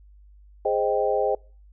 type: chord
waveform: sine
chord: Ab major seventh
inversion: none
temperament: equal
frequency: 415.3 / 523.3 / 622.3 / 784 Hz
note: Ab4 / C5 / Eb5 / G5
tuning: 0 / 0 / 0 / 0 cents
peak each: -25 / -25 / -26 / -27 dBFS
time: 0.65-1.35 s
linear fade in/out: 5 ms
effects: noise-tail reverb RT60 0.4 s tail -26 dB re dry + added 50 Hz sine -48 dBFS peak until 1.72 s